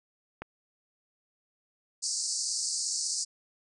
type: click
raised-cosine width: 0.5 ms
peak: -22 dBFS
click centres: 0.42 s
type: band-pass noise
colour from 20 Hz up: pink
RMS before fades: -32 dBFS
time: 2.02-3.25 s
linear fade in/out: 20 ms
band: 4500 to 9000 Hz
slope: 96 dB/octave
effects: none